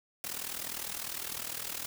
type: noise with amplitude modulation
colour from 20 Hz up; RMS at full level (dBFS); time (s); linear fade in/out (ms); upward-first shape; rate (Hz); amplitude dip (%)
white; -35; 0.24-1.86; 0; sine; 39.9; 80
effects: none